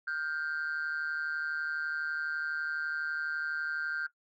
triangle ring-modulated tone, 76 Hz, D#2, 40 cents flat, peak -25 dBFS, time 0.07-4.07 s, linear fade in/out 10 ms, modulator 1490 Hz, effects noise-tail reverb RT60 0.1 s tail -17 dB re dry + tanh soft clip ceiling -27 dBFS

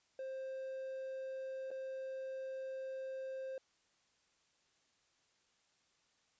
triangle tone with dropouts, 528 Hz, C5, 16 cents sharp, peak -39 dBFS, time 0.19-3.58 s, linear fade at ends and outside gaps 2 ms, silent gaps 1.706-1.713 s, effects white hiss -75 dBFS RMS until 6.39 s + resampled to 16000 Hz

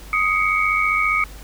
sine tone cluster, 1251 / 2170 / 2265 Hz, D#6 / C#7 / C#7, +9 / -37 / +37 cents, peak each -20 / -22 / -20 dBFS, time 0.13-1.24 s, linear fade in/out 2 ms, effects added 50 Hz sine -37 dBFS peak until 1.43 s + pink hiss -43 dBFS RMS until 1.43 s

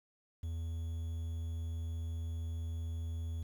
triangle tone with quantisation, 82.41 Hz, E2, in tune, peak -34 dBFS, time 0.43-3.43 s, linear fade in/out 5 ms, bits 10, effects none

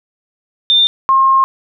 sine tone pair in turn, 3597 / 1069.4 Hz, A7 / C6, +37 / +37 cents, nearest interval octave + major sixth, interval 2100 cents, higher first, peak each -7 dBFS, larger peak neither, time 0.7-0.87 / 1.09-1.44 s, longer second, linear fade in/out 0 ms, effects none

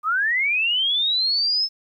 sine linear sweep, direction up, 1187 to 5280 Hz, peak -18 dBFS, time 0.03-1.69 s, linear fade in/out 50 ms, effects 10-bit

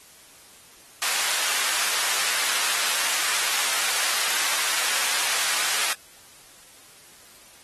pink high-pass noise, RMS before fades -25 dBFS, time 1.02-5.93 s, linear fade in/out 0 ms, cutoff 1300 Hz, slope 12 dB/octave, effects white hiss -50 dBFS RMS until 7.63 s + AAC 32 kbps

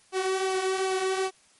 sawtooth tone with flanger, 378.7 Hz, F#4, 40 cents sharp, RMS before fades -27 dBFS, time 0.12-1.31 s, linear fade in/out 50 ms, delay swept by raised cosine 0.53 to 3.93 ms, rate 2.6 Hz, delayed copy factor -0.5, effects white hiss -60 dBFS RMS until 1.59 s + MP3 48 kbps

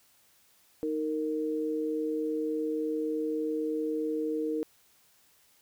sine tone pair together, 311.1 / 461.7 Hz, D#4 / A#4, 0 / -17 cents, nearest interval perfect fifth, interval 683 cents, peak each -31 / -31 dBFS, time 0.83-4.63 s, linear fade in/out 0 ms, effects white hiss -64 dBFS RMS until 5.61 s

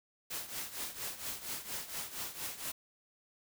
white noise with tremolo, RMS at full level -38 dBFS, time 0.3-2.72 s, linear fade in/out 10 ms, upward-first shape triangle, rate 4.3 Hz, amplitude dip 80%, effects none

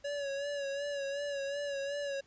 square tone with vibrato, 564 Hz, C#5, 30 cents sharp, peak -35 dBFS, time 0.04-2.21 s, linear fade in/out 10 ms, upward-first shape sine, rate 2.7 Hz, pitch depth 44 cents each way, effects pink hiss -66 dBFS RMS until 2.26 s + resampled to 16000 Hz

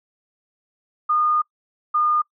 sine tone pair in turn, 1222 / 1216.9 Hz, D#6 / D#6, -32 / -39 cents, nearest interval unison, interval 7 cents, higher first, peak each -16 / -16 dBFS, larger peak neither, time 1.09-1.42 / 1.94-2.22 s, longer first, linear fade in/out 10 ms, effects noise-tail reverb RT60 0.1 s tail -24 dB re dry

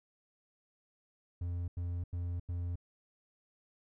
triangle tone bursts, 87.31 Hz, F2, in tune, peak -32 dBFS, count 4, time 1.41-2.757 s, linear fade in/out 5 ms, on 270 ms, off 89 ms, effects none

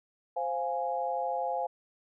sine chord, F minor, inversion second, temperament equal, 523.3 / 698.5 / 830.6 Hz, C5 / F5 / Ab5, 0 / 0 / 0 cents, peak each -34 / -33 / -33 dBFS, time 0.36-1.67 s, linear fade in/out 10 ms, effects none

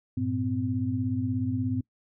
sine tone cluster, 99.7 / 116.4 / 256.2 Hz, G2 / A#2 / C4, +30 / -2 / -36 cents, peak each -31 / -32 / -28 dBFS, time 0.17-1.81 s, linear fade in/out 5 ms, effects noise-tail reverb RT60 0.1 s tail -23 dB re dry

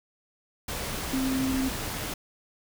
sine tone in noise, 263.6 Hz, C4, 13 cents sharp, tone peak -25 dBFS, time 1.13-1.69 s, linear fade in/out 5 ms, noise pink, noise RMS -33 dBFS, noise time 0.68-2.14 s, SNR +5 dB, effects none

